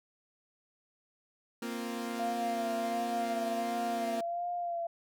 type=chord; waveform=sawtooth; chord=Bb suspended second; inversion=none; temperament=equal; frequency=233.1 / 261.6 / 349.2 Hz; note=Bb3 / C4 / F4; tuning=0 / 0 / 0 cents; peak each=-33 / -38 / -39 dBFS; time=1.62-4.21 s; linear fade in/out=5 ms
type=tone with vibrato; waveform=sine; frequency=691 Hz; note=F5; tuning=19 cents flat; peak=-32 dBFS; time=2.19-4.87 s; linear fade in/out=5 ms; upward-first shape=sine; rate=1.4 Hz; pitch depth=34 cents each way
effects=none